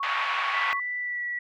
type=tone with tremolo; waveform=sine; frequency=1112 Hz; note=C#6; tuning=5 cents sharp; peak=-27 dBFS; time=0-0.8 s; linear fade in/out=5 ms; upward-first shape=sine; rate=11 Hz; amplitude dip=30%
type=band-pass noise; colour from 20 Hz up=white; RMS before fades=-29 dBFS; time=0.03-0.73 s; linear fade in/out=0 ms; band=810 to 2600 Hz; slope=24 dB/octave
type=tone with pitch glide; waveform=sine; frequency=1975.5 to 1941.6 Hz; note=B6 to B6; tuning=0 to -30 cents; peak=-28 dBFS; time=0.54-1.39 s; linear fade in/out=5 ms; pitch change=-30 cents; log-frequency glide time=0.99-1.25 s
effects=none